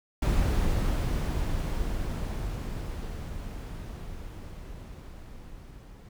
brown noise with level ramp, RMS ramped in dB -24 to -47 dBFS, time 0.22-6.09 s, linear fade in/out 5 ms, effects none

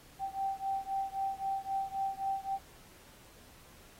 sine beating tone pair, 778 / 781.8 Hz, G5 / G5, -13 / -5 cents, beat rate 3.8 Hz, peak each -35 / -36 dBFS, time 0.19-2.59 s, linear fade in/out 50 ms, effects pink hiss -58 dBFS RMS until 3.99 s + AAC 48 kbps

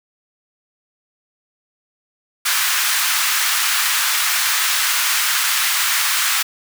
pink high-pass noise, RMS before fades -18 dBFS, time 2.45-6.43 s, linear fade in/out 10 ms, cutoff 1200 Hz, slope 24 dB/octave, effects none

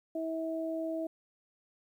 sine tone pair together, 323.9 / 647.8 Hz, E4 / E5, -30 / -30 cents, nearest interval octave, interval 1200 cents, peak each -35 / -35 dBFS, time 0.15-1.07 s, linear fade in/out 5 ms, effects 11-bit

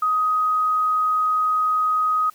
sine tone, 1255 Hz, D#6, 15 cents sharp, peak -17 dBFS, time 0.02-2.3 s, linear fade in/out 5 ms, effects white hiss -53 dBFS RMS until 2.34 s

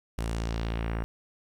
sawtooth tone with low-pass filter sweep, 56.4 Hz, A1, 44 cents sharp, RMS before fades -31 dBFS, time 0.18-1.04 s, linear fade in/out 0 ms, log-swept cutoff 12000 to 1600 Hz, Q 1.4, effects 10-bit

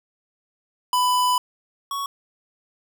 square tone pair in turn, 996 / 1115.2 Hz, B5 / C#6, +14 / +10 cents, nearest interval major second, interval 196 cents, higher second, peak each -18 / -26 dBFS, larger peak first, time 0.93-1.38 / 1.91-2.06 s, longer first, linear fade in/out 2 ms, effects none

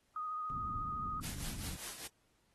sine tone with vibrato, 1244.5 Hz, D#6, in tune, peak -37 dBFS, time 0.16-1.2 s, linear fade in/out 2 ms, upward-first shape sine, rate 14 Hz, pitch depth 21 cents each way
pink low-pass noise, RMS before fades -45 dBFS, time 0.5-1.77 s, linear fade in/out 0 ms, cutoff 250 Hz, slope 24 dB/octave
white noise with tremolo, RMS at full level -42 dBFS, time 1.22-2.08 s, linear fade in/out 20 ms, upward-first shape triangle, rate 5 Hz, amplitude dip 70%
effects pink hiss -75 dBFS RMS until 2.54 s + AAC 32 kbps

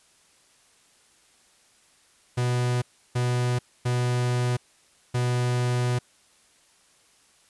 45% pulse tone bursts at uneven times, 123.3 Hz, B2, 2 cents flat, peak -22 dBFS, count 4, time 2.37-2.82 / 3.15-3.59 / 3.85-4.57 / 5.14-5.99 s, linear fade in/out 10 ms, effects white hiss -60 dBFS RMS until 7.49 s + resampled to 24000 Hz

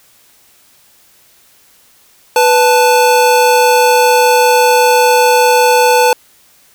square tone pair together, 493.9 / 880 Hz, B4 / A5, 0 / 0 cents, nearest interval minor seventh, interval 1000 cents, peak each -10 dBFS, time 2.36-6.13 s, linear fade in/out 2 ms, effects white hiss -48 dBFS RMS until 6.74 s

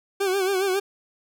40% pulse tone with vibrato, 383.8 Hz, G4, 37 cents flat, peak -20 dBFS, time 0.2-0.8 s, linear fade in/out 10 ms, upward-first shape sine, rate 7.3 Hz, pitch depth 78 cents each way, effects none

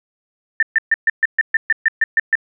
sine tone bursts, 1791 Hz, A6, 30 cents sharp, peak -10 dBFS, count 12, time 0.6-2.354 s, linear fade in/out 2 ms, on 27 ms, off 130 ms, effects none

